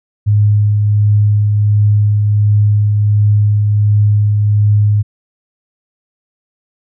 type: tone with tremolo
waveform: sine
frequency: 104.3 Hz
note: G#2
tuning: 8 cents sharp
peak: -6 dBFS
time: 0.26-5.03 s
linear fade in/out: 20 ms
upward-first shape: triangle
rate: 1.4 Hz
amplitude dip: 30%
effects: none